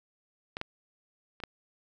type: clicks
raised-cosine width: 0.3 ms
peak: -19 / -17 / -29 / -18 dBFS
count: 4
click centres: 0.569 / 0.614 / 1.402 / 1.437 s
effects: none